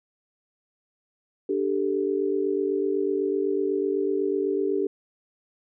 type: chord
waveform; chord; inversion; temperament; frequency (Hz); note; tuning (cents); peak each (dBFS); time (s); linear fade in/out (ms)
sine; D suspended fourth; none; equal; 293.7 / 392 / 440; D4 / G4 / A4; 0 / 0 / 0; -29 / -24 / -29; 1.49-4.87; 5
effects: none